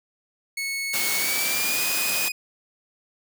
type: tone with pitch glide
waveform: sawtooth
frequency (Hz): 2202 to 2486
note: C#7 to D#7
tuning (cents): -12 to -2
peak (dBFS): -23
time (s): 0.57-2.32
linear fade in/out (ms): 5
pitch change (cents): +210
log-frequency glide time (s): 1.14-1.82
type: noise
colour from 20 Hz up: white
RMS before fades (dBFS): -26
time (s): 0.93-2.29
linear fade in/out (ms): 10
effects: high-pass 150 Hz 12 dB/octave